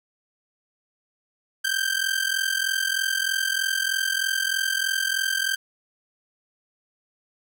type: ring-modulated tone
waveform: sawtooth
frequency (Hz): 1568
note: G6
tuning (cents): 0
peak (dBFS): -16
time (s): 1.64-5.56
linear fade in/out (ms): 10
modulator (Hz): 21.6
effects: none